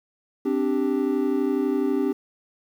triangle chord, C suspended second, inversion none, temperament equal, 261.6 / 293.7 / 392 Hz, C4 / D4 / G4, 0 / 0 / 0 cents, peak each -23 dBFS, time 0.45-2.13 s, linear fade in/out 10 ms, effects 9-bit

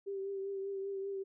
sine tone with vibrato, 392 Hz, G4, in tune, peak -36 dBFS, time 0.06-1.24 s, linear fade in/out 20 ms, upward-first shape triangle, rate 5.1 Hz, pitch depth 32 cents each way, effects none

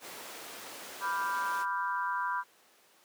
pink noise, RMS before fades -43 dBFS, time 0-1.66 s, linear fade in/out 50 ms
sine chord, G dominant seventh, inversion first, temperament equal, 987.8 / 1174.7 / 1396.9 / 1568 Hz, B5 / D6 / F6 / G6, 0 / 0 / 0 / 0 cents, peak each -32 / -38 / -38 / -37 dBFS, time 1-2.44 s, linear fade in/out 50 ms
effects pink hiss -62 dBFS RMS until 3.04 s + high-pass 400 Hz 12 dB/octave

